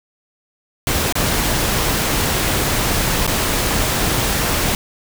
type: noise with dropouts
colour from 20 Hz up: pink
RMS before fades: -18 dBFS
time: 0.87-4.75 s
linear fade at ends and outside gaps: 1 ms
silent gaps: 1.125-1.154 / 3.267-3.276 s
effects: none